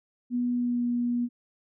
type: tone with pitch glide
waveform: sine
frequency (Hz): 244.3 to 241.2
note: B3 to B3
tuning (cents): -19 to -41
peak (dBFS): -24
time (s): 0.3-1.29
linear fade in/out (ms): 50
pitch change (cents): -22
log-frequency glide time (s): 0.54-0.84
effects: none